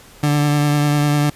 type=tone with vibrato; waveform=30% pulse; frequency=146.83 Hz; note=D3; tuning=in tune; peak=-11 dBFS; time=0.23-1.3 s; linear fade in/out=5 ms; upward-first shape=triangle; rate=10 Hz; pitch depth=21 cents each way; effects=pink hiss -44 dBFS RMS until 1.35 s + resampled to 32000 Hz